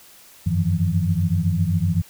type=tone cluster; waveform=sine; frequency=90.5 / 98.3 / 160 / 173.8 Hz; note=F#2 / G2 / D#3 / F3; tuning=-38 / +5 / +49 / -8 cents; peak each=-23 dBFS; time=0.46-2.02 s; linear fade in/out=10 ms; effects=white hiss -48 dBFS RMS until 2.09 s